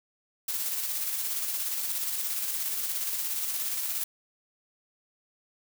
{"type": "noise with tremolo", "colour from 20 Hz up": "blue", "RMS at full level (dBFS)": -30, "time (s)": [0.48, 4.04], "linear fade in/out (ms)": 5, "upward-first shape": "square", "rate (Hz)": 17, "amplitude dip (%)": 30, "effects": []}